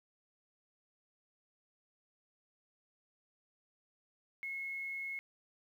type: tone with quantisation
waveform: sine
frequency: 2175 Hz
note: C#7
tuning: 33 cents flat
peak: -38 dBFS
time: 4.43-5.19 s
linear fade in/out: 0 ms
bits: 11
effects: none